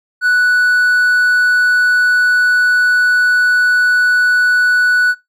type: tone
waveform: triangle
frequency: 1480 Hz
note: F#6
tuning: in tune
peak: -7 dBFS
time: 0.21-5.15 s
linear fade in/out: 50 ms
effects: noise-tail reverb RT60 0.2 s tail -22 dB re dry